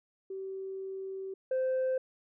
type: tone pair in turn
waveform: sine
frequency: 384.1 / 518.8 Hz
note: G4 / C5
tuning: -35 / -15 cents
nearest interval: perfect fourth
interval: 520 cents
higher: second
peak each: -36 / -25 dBFS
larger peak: second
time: 0.3-1.34 / 1.51-1.98 s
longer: first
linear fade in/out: 5 ms
effects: tanh soft clip ceiling -26 dBFS

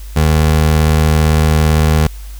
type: tone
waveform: 25% pulse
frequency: 77.78 Hz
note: D#2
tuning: in tune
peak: -5 dBFS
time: 0.16-2.07 s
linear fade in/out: 5 ms
effects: added 50 Hz sine -26 dBFS peak until 2.39 s + white hiss -41 dBFS RMS until 2.39 s

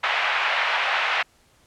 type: band-pass noise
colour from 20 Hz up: white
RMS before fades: -23 dBFS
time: 0.03-1.23 s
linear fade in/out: 10 ms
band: 680 to 2700 Hz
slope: 24 dB/octave
effects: pink hiss -59 dBFS RMS until 1.66 s + low-pass 11000 Hz 12 dB/octave

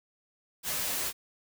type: noise with comb filter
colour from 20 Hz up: white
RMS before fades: -32 dBFS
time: 0.63-1.13 s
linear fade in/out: 50 ms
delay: 9 ms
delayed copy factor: -0.65
effects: none

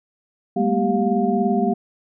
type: tone cluster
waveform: sine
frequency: 197.2 / 214.9 / 238.2 / 392.6 / 707 Hz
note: G3 / A3 / A#3 / G4 / F5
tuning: +11 / -41 / +38 / +3 / +21 cents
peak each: -23 dBFS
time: 0.56-1.74 s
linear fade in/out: 10 ms
effects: none

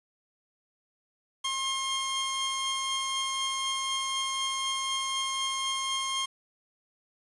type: tone pair together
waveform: sawtooth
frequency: 1069 / 3203 Hz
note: C6 / G7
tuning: +37 / +37 cents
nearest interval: octave + perfect fifth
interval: 1900 cents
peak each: -28 dBFS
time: 1.44-6.26 s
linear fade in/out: 10 ms
effects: resampled to 24000 Hz + 8-bit

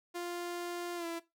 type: tone with pitch glide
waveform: sawtooth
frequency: 349.2 to 335.2 Hz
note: F4 to E4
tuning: 0 to +29 cents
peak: -33 dBFS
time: 0.14-1.2 s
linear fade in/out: 20 ms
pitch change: -71 cents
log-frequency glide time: 0.96-1.06 s
effects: noise-tail reverb RT60 0.2 s tail -17 dB re dry

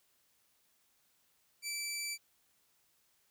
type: tone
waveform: 15% pulse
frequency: 2324 Hz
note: D7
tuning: 19 cents flat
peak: -30 dBFS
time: 1.62-2.18 s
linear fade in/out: 50 ms
effects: white hiss -73 dBFS RMS until 3.3 s

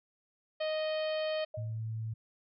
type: harmonic tone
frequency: 622.3 Hz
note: D#5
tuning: in tune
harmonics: 1 / 2 / 3 / 4 / 5 / 6 / 7 / 8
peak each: -31 / -47 / -45 / -46 / -44 / -53 / -47 / -60 dBFS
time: 0.6-1.45 s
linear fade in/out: 10 ms
type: tone with exponential decay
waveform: sine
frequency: 620 Hz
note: D#5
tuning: 6 cents flat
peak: -36 dBFS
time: 1.54-1.8 s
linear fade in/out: 5 ms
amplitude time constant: 55 ms
type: tone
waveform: sine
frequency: 111.2 Hz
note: A2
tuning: 19 cents sharp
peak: -34 dBFS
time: 1.57-2.14 s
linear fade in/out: 10 ms
effects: none

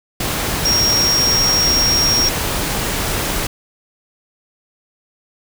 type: tone in noise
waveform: sine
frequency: 5588 Hz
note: F8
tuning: in tune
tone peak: -13 dBFS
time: 0.65-2.29 s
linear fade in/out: 5 ms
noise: pink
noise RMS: -20 dBFS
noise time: 0.2-3.47 s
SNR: +4 dB
effects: none

